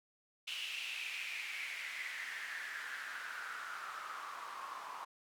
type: noise with band-pass filter sweep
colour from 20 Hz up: white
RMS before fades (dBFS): -44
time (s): 0.47-5.05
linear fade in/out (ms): 10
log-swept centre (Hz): 2900 to 1000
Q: 5.6
effects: none